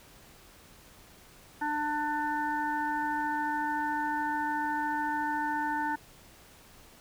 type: harmonic tone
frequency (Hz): 297.7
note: D4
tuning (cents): +24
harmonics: 1 / 3 / 5 / 6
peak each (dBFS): -36 / -30 / -36 / -39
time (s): 1.61-5.96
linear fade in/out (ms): 10
effects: pink hiss -55 dBFS RMS until 7 s